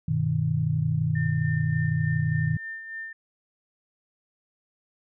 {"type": "chord", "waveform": "sine", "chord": "G augmented", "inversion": "none", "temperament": "equal", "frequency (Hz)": [98, 123.47, 155.56], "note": ["G2", "B2", "D#3"], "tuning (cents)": [0, 0, 0], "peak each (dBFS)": [-30, -27, -24], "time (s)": [0.08, 2.57], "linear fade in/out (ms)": 5}
{"type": "tone with tremolo", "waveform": "sine", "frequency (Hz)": 1800, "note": "A6", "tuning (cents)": 39, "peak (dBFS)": -32, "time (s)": [1.15, 3.13], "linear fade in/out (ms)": 5, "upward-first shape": "sine", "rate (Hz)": 3.4, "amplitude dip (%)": 50}
{"effects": []}